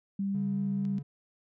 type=tone; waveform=sine; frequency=197.2 Hz; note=G3; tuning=11 cents sharp; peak=-28 dBFS; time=0.19-0.99 s; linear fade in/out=5 ms
type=tone with vibrato; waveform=triangle; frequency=141 Hz; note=C#3; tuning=30 cents sharp; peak=-35 dBFS; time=0.34-1.03 s; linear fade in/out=10 ms; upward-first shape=square; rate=4.6 Hz; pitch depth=12 cents each way
type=clicks; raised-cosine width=0.2 ms; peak=-37 dBFS; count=2; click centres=0.852 / 0.982 s
effects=none